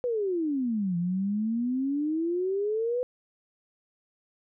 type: exponential two-way sweep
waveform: sine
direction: down then up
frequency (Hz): 505 to 170 to 505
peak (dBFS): -25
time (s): 0.04-3.03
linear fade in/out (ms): 0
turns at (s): 0.97
effects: none